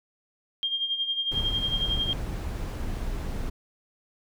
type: tone with tremolo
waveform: sine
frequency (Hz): 3209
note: G7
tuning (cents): +40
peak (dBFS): -23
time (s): 0.63-2.13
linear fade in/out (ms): 0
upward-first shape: sine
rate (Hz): 11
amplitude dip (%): 65
type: noise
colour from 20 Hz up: brown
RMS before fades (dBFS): -31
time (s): 1.31-3.5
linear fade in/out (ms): 10
effects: none